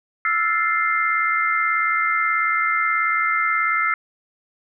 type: chord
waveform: sine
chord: F major seventh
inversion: third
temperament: equal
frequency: 1318.5 / 1396.9 / 1760 / 2093 Hz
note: E6 / F6 / A6 / C7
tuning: 0 / 0 / 0 / 0 cents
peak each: -21 / -27 / -27 / -21 dBFS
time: 0.25-3.94 s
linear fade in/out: 2 ms
effects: none